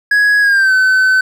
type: tone with pitch glide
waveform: triangle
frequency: 1668 to 1520.8 Hz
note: G#6 to F#6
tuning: +7 to +47 cents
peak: -6 dBFS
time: 0.11-1.21 s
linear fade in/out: 5 ms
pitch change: -160 cents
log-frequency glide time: 0.41-0.73 s
effects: none